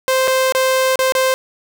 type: tone with dropouts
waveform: sawtooth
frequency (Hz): 522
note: C5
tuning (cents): -4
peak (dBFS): -9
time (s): 0.08-1.34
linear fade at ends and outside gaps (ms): 0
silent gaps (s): 0.276-0.28 / 0.523-0.549 / 0.957-0.991 / 1.122-1.151
effects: none